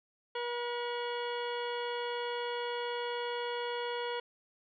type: harmonic tone with a mistuned harmonic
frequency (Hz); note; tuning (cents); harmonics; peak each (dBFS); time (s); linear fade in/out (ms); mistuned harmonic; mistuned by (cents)
481; B4; -46; 1 / 2 / 3 / 4 / 5 / 6 / 7 / 9; -36 / -39 / -44 / -47 / -49 / -46 / -46 / -55; 0.35-4.2; 5; 5; -110
effects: none